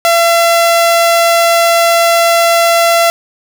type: tone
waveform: sawtooth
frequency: 677 Hz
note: E5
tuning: 46 cents sharp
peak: -3 dBFS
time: 0.05-3.1 s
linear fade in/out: 0 ms
effects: none